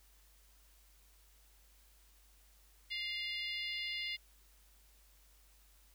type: harmonic tone with a mistuned harmonic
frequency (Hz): 698.5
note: F5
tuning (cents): 0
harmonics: 3 / 4 / 5 / 6 / 7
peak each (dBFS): -41 / -43 / -45 / -47 / -48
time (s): 2.9-4.17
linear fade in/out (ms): 20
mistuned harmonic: 4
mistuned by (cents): +21
effects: added 50 Hz sine -64 dBFS peak until 5.94 s + white hiss -68 dBFS RMS until 5.94 s